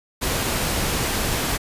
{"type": "noise", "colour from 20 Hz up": "pink", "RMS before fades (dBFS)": -23, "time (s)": [0.21, 1.58], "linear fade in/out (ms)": 20, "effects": ["resampled to 32000 Hz"]}